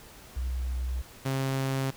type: tone pair in turn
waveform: sine / sawtooth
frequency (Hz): 63.1 / 134.17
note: B1 / C3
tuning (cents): +38 / +44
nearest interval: octave + minor second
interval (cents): 1306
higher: second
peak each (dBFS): -28 / -23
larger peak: second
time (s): 0.36-1.02 / 1.25-1.91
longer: neither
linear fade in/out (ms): 10
effects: pink hiss -50 dBFS RMS until 1.96 s